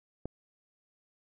click, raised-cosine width 2 ms, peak -23 dBFS, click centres 0.256 s, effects none

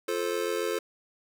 square chord, F major, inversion none, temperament just, 349.2 / 436.5 / 523.8 Hz, F4 / A4 / C5, 0 / -14 / +2 cents, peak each -34 / -31 / -34 dBFS, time 0.08-0.79 s, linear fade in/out 5 ms, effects none

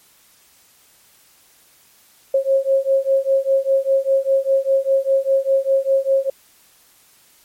sine beating tone pair, 538 / 543 Hz, C5 / C#5, +48 / -36 cents, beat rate 5 Hz, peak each -17 dBFS, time 2.34-6.3 s, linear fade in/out 5 ms, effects white hiss -53 dBFS RMS until 7.44 s + MP3 64 kbps

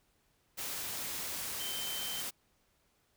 sine tone in noise, 3100 Hz, G7, 20 cents flat, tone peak -40 dBFS, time 1.59-2.22 s, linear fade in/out 20 ms, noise white, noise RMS -39 dBFS, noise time 0.57-2.31 s, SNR -4 dB, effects pink hiss -73 dBFS RMS until 3.16 s

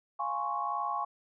sine chord, Db major seventh, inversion first, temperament equal, 698.5 / 830.6 / 1046.5 / 1108.7 Hz, F5 / Ab5 / C6 / Db6, 0 / 0 / 0 / 0 cents, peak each -39 / -35 / -39 / -33 dBFS, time 0.19-1.05 s, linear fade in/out 10 ms, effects none

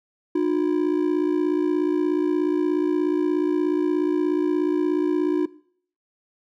triangle ring-modulated tone, 330.9 Hz, E4, 7 cents sharp, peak -14 dBFS, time 0.35-5.46 s, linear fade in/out 5 ms, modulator 28.4 Hz, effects noise-tail reverb RT60 0.6 s tail -21 dB re dry

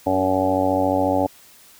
harmonic tone with a mistuned harmonic, 94.2 Hz, F#2, 32 cents sharp, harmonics 1 / 2 / 3 / 4 / 5 / 6 / 7 / 8 / 9, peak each -30 / -34 / -22 / -34 / -28 / -22 / -28 / -24 / -26 dBFS, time 0.06-1.27 s, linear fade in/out 10 ms, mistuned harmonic 4, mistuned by +16 cents, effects white hiss -49 dBFS RMS until 1.79 s

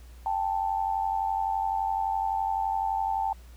sine tone pair together, 788.2 / 880 Hz, G5 / A5, +9 / 0 cents, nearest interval major second, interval 191 cents, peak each -28 dBFS, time 0.26-3.33 s, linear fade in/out 2 ms, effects added 60 Hz sine -45 dBFS peak until 3.56 s + pink hiss -58 dBFS RMS until 3.56 s

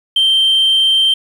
sine tone, 3136 Hz, G7, in tune, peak -7 dBFS, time 0.16-1.14 s, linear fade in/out 5 ms, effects tanh soft clip ceiling -7 dBFS + 7-bit

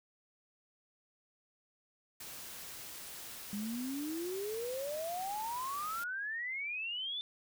white noise, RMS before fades -47 dBFS, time 2.2-6.04 s, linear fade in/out 5 ms
sine exponential sweep, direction up, 200 to 3567 Hz, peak -36 dBFS, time 3.53-7.21 s, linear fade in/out 0 ms
effects none

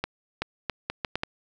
accelerating click train, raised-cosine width 0.3 ms, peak -11 dBFS, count 7, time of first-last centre 0.04-1.234 s, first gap 380 ms, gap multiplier 0.73, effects none

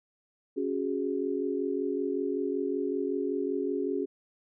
sine chord, C# suspended fourth, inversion none, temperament equal, 277.2 / 370 / 415.3 Hz, C#4 / F#4 / G#4, 0 / 0 / 0 cents, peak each -32 dBFS, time 0.56-4.06 s, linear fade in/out 20 ms, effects none

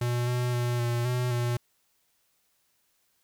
square tone with pitch steps, 121.2 / 123.2 / 121.4 / 119.4 / 124.3 / 120.6 Hz, B2 / B2 / B2 / A#2 / B2 / B2, -32 / -4 / -29 / +42 / +12 / -41 cents, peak -26 dBFS, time 0.01-1.57 s, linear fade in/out 5 ms, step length 260 ms, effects white hiss -71 dBFS RMS until 3.23 s

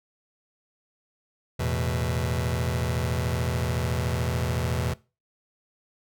sawtooth chord, E suspended fourth, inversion none, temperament just, 82.41 / 109.88 / 123.61 Hz, E2 / A2 / B2, 0 / -2 / +2 cents, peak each -24 / -27 / -24 dBFS, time 1.59-4.94 s, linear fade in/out 10 ms, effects noise-tail reverb RT60 0.3 s tail -21 dB re dry

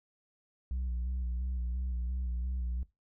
sine tone with vibrato, 61.74 Hz, B1, in tune, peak -29 dBFS, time 0.71-2.83 s, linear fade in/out 0 ms, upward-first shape square, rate 2.9 Hz, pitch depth 40 cents each way, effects noise-tail reverb RT60 0.2 s tail -20 dB re dry + tanh soft clip ceiling -30 dBFS

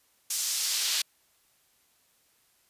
brown noise with high-pass filter sweep, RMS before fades -29 dBFS, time 0.3-1.02 s, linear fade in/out 5 ms, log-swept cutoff 6800 to 3800 Hz, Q 1.3, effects white hiss -67 dBFS RMS until 2.69 s + resampled to 32000 Hz

